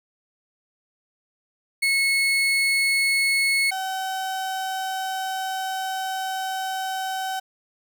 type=tone pair in turn; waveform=35% pulse; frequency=2190 / 761.2 Hz; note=C#7 / F#5; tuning=-22 / +49 cents; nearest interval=octave + tritone; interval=1829 cents; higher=first; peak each=-17 / -24 dBFS; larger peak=first; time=1.82-3.71 / 3.71-7.4 s; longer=second; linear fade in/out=10 ms; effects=none